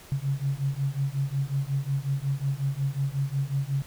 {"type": "beating tone pair", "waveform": "sine", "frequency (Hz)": [135.2, 140.7], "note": ["C#3", "C#3"], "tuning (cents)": [-43, 26], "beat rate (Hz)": 5.5, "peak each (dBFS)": -28, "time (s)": [0.12, 3.82], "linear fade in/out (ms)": 0, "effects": ["pink hiss -49 dBFS RMS until 3.86 s"]}